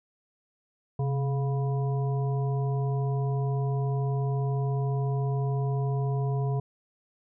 harmonic tone with a mistuned harmonic, 140.3 Hz, C#3, 21 cents sharp, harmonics 1 / 3 / 5 / 7, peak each -25 / -35 / -39 / -42 dBFS, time 0.99-6.6 s, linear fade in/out 5 ms, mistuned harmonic 1, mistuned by -93 cents, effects none

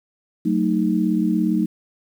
sine chord, D# diminished, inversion first, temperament just, 186.68 / 224 / 311.1 Hz, F#3 / A3 / D#4, +16 / +31 / 0 cents, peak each -21 dBFS, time 0.45-1.66 s, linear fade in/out 10 ms, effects 8-bit

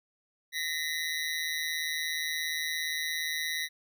25% pulse ring-modulated tone, 1937 Hz, B6, 34 cents flat, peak -24 dBFS, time 0.52-3.69 s, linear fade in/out 50 ms, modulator 78.6 Hz, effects none

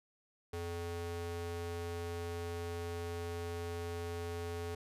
square ring-modulated tone, 170 Hz, F3, 46 cents flat, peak -36 dBFS, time 0.53-4.75 s, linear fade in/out 5 ms, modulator 258 Hz, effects resampled to 32000 Hz

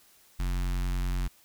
square tone with notch filter, 45.2 Hz, F#1, 40 cents flat, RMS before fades -29 dBFS, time 0.39-1.28 s, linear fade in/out 10 ms, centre 510 Hz, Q 0.73, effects white hiss -60 dBFS RMS until 1.44 s

